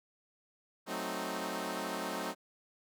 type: chord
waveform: 10% pulse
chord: F# diminished seventh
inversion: none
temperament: equal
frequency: 185 / 220 / 261.6 / 311.1 Hz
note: F#3 / A3 / C4 / Eb4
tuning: 0 / 0 / 0 / 0 cents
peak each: -33 dBFS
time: 0.86-2.35 s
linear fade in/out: 50 ms
effects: none